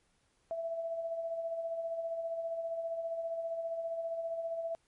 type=tone with tremolo; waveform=sine; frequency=663 Hz; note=E5; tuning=10 cents sharp; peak=-32 dBFS; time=0.51-4.75 s; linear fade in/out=0 ms; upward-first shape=sine; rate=15 Hz; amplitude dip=45%; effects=pink hiss -73 dBFS RMS until 4.87 s + MP3 48 kbps